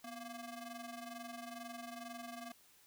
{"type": "ring-modulated tone", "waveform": "sawtooth", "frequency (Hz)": 466.2, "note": "A#4", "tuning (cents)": 0, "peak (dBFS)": -39, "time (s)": [0.04, 2.52], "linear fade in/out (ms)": 5, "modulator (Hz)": 222, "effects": ["white hiss -66 dBFS RMS until 2.86 s"]}